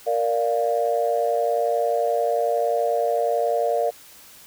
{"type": "chord", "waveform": "sine", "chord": "Bb major", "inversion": "none", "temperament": "equal", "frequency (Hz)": [466.2, 587.3, 698.5], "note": ["Bb4", "D5", "F5"], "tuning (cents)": [0, 0, 0], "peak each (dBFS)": -23, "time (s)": [0.06, 3.91], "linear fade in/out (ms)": 20, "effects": ["tanh soft clip ceiling -9 dBFS", "white hiss -47 dBFS RMS until 4.46 s"]}